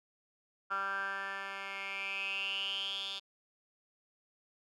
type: tone with band-pass filter sweep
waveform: 10% pulse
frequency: 196 Hz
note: G3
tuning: in tune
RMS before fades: -38 dBFS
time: 0.7-3.2 s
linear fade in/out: 20 ms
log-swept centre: 1400 to 3700 Hz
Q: 9.4
effects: none